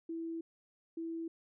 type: tone bursts at uneven times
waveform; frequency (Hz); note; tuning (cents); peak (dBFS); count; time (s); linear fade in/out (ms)
sine; 329.6; E4; 0; -37; 2; 0.09-0.41 / 0.97-1.28; 5
effects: none